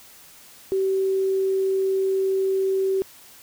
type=tone; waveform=sine; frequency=384.1 Hz; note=G4; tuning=35 cents flat; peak=-19 dBFS; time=0.72-3.02 s; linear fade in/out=0 ms; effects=white hiss -48 dBFS RMS until 3.42 s